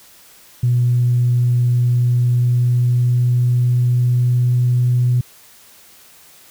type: tone with pitch glide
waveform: sine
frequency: 122.1 to 123.38 Hz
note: B2 to B2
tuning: -19 to -1 cents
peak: -11 dBFS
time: 0.63-5.21 s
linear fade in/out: 5 ms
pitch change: +18 cents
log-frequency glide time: 2.05-4.98 s
effects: tanh soft clip ceiling -7 dBFS + white hiss -46 dBFS RMS until 6.5 s